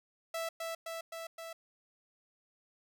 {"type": "tone with echo", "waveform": "sawtooth", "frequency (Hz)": 659.3, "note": "E5", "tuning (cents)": 0, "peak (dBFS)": -31, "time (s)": [0.34, 0.49], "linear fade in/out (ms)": 5, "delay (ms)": 260, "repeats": 4, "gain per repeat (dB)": -2, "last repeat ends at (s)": 1.53, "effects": []}